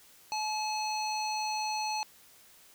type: tone with low-pass filter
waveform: square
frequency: 858 Hz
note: A5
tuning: 44 cents flat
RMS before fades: -33 dBFS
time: 0.32-2.03 s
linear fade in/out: 0 ms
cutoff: 5300 Hz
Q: 4.8
effects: white hiss -58 dBFS RMS until 2.74 s